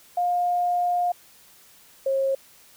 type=tone pair in turn; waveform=sine; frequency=709 / 539.9 Hz; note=F5 / C#5; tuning=+26 / -46 cents; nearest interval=perfect fourth; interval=472 cents; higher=first; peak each=-20 dBFS; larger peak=neither; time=0.17-1.12 / 2.06-2.35 s; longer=first; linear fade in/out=5 ms; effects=white hiss -53 dBFS RMS until 2.76 s